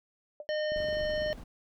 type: tone with exponential decay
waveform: sine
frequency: 597 Hz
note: D5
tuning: 28 cents sharp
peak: -34 dBFS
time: 0.4-0.47 s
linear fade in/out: 2 ms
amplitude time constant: 15 ms
type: harmonic tone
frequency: 610 Hz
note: D#5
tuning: 34 cents flat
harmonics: 1 / 3 / 5 / 7 / 9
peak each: -29 / -38 / -42 / -47 / -49 dBFS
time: 0.49-1.33 s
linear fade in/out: 0 ms
type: click train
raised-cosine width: 3 ms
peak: -32 dBFS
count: 15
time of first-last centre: 0.72-1.303 s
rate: 24 Hz
type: noise with tremolo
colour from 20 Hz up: brown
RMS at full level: -42 dBFS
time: 0.76-1.44 s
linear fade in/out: 10 ms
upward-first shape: sine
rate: 18 Hz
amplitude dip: 30%
effects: none